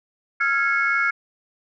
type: tone cluster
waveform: sine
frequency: 1305 / 1388 / 1660 / 2190 Hz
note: E6 / F6 / G#6 / C#7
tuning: -18 / -11 / -1 / -22 cents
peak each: -30 / -21 / -23 / -22 dBFS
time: 0.4-1.11 s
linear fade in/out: 10 ms
effects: tanh soft clip ceiling -10 dBFS